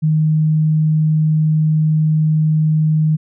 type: tone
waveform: sine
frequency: 155.56 Hz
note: D#3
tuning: in tune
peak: -11 dBFS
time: 0.02-3.17 s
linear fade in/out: 20 ms
effects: none